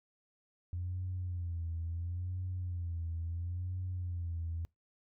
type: tone with vibrato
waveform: sine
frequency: 87.2 Hz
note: F2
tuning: 2 cents flat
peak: -34 dBFS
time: 0.73-4.65 s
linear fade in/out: 0 ms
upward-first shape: sine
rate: 0.73 Hz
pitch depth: 88 cents each way
effects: noise-tail reverb RT60 0.2 s tail -26 dB re dry + tanh soft clip ceiling -30 dBFS